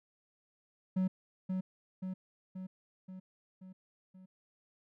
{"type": "tone with echo", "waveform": "triangle", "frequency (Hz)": 186.6, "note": "F#3", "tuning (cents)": 15, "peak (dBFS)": -26, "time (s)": [0.96, 1.08], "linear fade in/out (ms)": 10, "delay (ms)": 530, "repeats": 6, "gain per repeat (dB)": -4, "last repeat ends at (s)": 4.26, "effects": []}